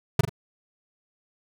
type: tone with echo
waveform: square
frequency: 135.2 Hz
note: C#3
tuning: 43 cents flat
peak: -14 dBFS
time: 0.19-0.21 s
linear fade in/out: 5 ms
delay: 42 ms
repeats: 2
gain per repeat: -8 dB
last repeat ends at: 0.294 s
effects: none